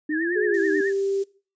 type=linear two-way sweep; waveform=sine; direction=up then down; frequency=300 to 370 to 300 Hz; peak=-23 dBFS; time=0.09-0.81 s; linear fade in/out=5 ms; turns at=0.4 s
type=tone with vibrato; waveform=sine; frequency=1739 Hz; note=A6; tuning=21 cents flat; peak=-26 dBFS; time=0.09-0.93 s; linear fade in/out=50 ms; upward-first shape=triangle; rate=9.2 Hz; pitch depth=130 cents each way
type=tone with pitch glide; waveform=sine; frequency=421.5 to 393.3 Hz; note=G#4 to G4; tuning=+26 to +6 cents; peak=-21 dBFS; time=0.35-1.24 s; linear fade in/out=20 ms; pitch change=-120 cents; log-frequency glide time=0.47-0.57 s
type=noise; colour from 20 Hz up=violet; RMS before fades=-38 dBFS; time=0.54-1.24 s; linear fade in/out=2 ms
effects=noise-tail reverb RT60 0.4 s tail -21 dB re dry + resampled to 16000 Hz